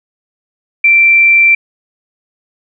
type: tone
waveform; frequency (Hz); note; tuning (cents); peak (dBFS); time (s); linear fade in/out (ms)
sine; 2349; D7; 0; -4; 0.84-1.55; 5
effects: none